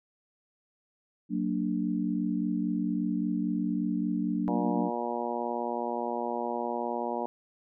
sine chord, Gb augmented, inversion none, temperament equal with one note detuned, 185 / 230 / 293.7 Hz, Gb3 / Bb3 / D4, 0 / -23 / 0 cents, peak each -31 dBFS, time 1.29-4.91 s, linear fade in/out 50 ms
harmonic tone, 119.3 Hz, A#2, 41 cents sharp, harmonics 2 / 3 / 4 / 5 / 6 / 7 / 8, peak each -37 / -37 / -37 / -37 / -37 / -37 / -37 dBFS, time 4.48-7.26 s, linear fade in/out 0 ms
effects none

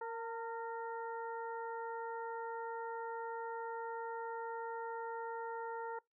harmonic tone with a mistuned harmonic, 462.3 Hz, A#4, 14 cents flat, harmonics 1 / 2 / 3 / 4, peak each -43 / -42 / -49 / -55 dBFS, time 0.01-5.99 s, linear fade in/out 5 ms, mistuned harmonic 2, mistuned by -29 cents, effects noise-tail reverb RT60 0.2 s tail -24 dB re dry

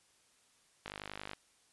click train, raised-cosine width 0.3 ms, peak -25 dBFS, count 25, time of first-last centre 0.86-1.333 s, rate 50.7 Hz, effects white hiss -69 dBFS RMS until 1.72 s + resampled to 24000 Hz

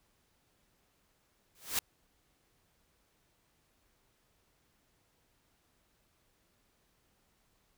white noise with exponential growth, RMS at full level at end -28 dBFS, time 1.55-1.79 s, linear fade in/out 2 ms, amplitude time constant 51 ms, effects pink hiss -73 dBFS RMS until 7.77 s

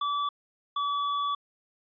square tone pair in turn, 1153 / 1145 Hz, D6 / D6, -32 / -44 cents, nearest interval unison, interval 12 cents, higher first, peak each -27 dBFS, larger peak neither, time 0.01-0.29 / 0.76-1.35 s, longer second, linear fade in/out 5 ms, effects resampled to 11025 Hz

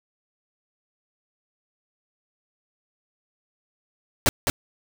pink noise with echo, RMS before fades -18 dBFS, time 4.26-4.29 s, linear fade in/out 0 ms, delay 210 ms, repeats 1, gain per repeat -4 dB, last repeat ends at 4.5 s, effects none

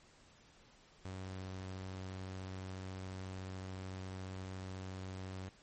sawtooth tone, 94 Hz, F#2, 28 cents sharp, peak -39 dBFS, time 1.05-5.49 s, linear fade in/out 0 ms, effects pink hiss -64 dBFS RMS until 5.62 s + MP3 32 kbps

